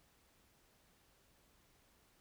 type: silence
effects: pink hiss -71 dBFS RMS until 2.2 s